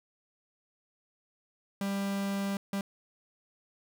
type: tone bursts at uneven times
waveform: 45% pulse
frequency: 197.9 Hz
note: G3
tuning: 17 cents sharp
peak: -30 dBFS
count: 2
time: 1.81-2.57 / 2.73-2.81 s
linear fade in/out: 2 ms
effects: none